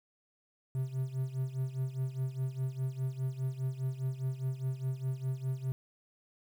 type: tone with tremolo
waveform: triangle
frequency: 131 Hz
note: C3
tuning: 2 cents sharp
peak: -27 dBFS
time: 0.75-5.72 s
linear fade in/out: 0 ms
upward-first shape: sine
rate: 4.9 Hz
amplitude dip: 80%
effects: 10-bit